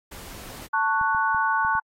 pink noise, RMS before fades -41 dBFS, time 0.11-0.67 s, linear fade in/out 10 ms
sine chord, F# minor, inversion first, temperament just, 888 / 1110 / 1480 Hz, A5 / C#6 / F#6, +16 / +2 / 0 cents, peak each -24 / -25 / -24 dBFS, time 0.73-1.8 s, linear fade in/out 10 ms
clicks, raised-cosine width 5 ms, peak -29 dBFS, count 5, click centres 1.013 / 1.148 / 1.347 / 1.649 / 1.752 s
effects AAC 48 kbps

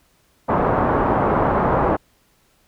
white low-pass noise, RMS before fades -18 dBFS, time 0.48-1.97 s, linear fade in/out 20 ms, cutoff 1100 Hz, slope 24 dB/octave, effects pink hiss -60 dBFS RMS until 2.67 s

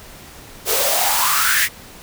white noise with high-pass filter sweep, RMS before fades -17 dBFS, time 0.65-1.69 s, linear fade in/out 50 ms, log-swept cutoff 410 to 2000 Hz, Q 7, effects pink hiss -40 dBFS RMS until 2.02 s

